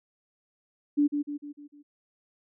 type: tone with echo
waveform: sine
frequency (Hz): 291.3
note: D4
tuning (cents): -14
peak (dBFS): -19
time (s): 0.97-1.08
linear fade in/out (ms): 20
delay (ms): 150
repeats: 5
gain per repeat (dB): -6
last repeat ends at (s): 1.83
effects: none